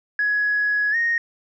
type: tone with pitch glide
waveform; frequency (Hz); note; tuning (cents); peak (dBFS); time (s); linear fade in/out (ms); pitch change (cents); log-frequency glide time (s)
sine; 1677 to 1860.7; G#6 to A#6; +16 to -4; -17; 0.19-1.18; 2; +180; 0.91-0.96
effects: tanh soft clip ceiling -13 dBFS